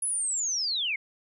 sine linear sweep, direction down, 10548 to 2093 Hz, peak -26 dBFS, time 0.02-0.96 s, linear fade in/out 5 ms, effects none

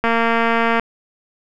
click train, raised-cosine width 0.5 ms, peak -3 dBFS, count 175, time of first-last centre 0.04-0.797 s, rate 230 Hz, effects none

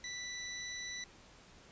15% pulse tone, 1975.5 Hz, B6, in tune, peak -34 dBFS, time 0.04-1.04 s, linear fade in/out 2 ms, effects pink hiss -59 dBFS RMS until 1.71 s + resampled to 16000 Hz

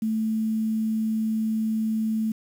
sine tone with quantisation, 220 Hz, A3, in tune, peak -22 dBFS, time 0.02-2.32 s, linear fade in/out 5 ms, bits 8, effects none

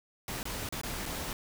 pink noise with dropouts, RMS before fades -37 dBFS, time 0.28-1.33 s, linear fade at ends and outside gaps 1 ms, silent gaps 0.43-0.454 / 0.689-0.724 / 0.814-0.834 / 1.056-1.06 s, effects none

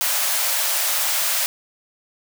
white high-pass noise, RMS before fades -21 dBFS, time 0.01-1.46 s, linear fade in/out 0 ms, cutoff 530 Hz, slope 96 dB/octave, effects none

